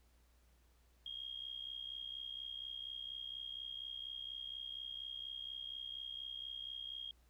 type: tone with amplitude modulation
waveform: sine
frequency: 3252 Hz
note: G#7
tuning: 37 cents flat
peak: -40 dBFS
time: 1.06-7.11 s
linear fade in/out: 2 ms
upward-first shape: sine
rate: 64.2 Hz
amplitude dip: 80%
effects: added 60 Hz sine -67 dBFS peak until 7.29 s + pink hiss -75 dBFS RMS until 7.29 s